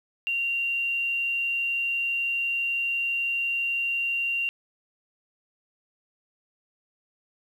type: tone with quantisation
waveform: sine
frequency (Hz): 2766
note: F7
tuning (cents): -17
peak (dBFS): -24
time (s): 0.27-4.49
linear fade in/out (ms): 0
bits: 9
effects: none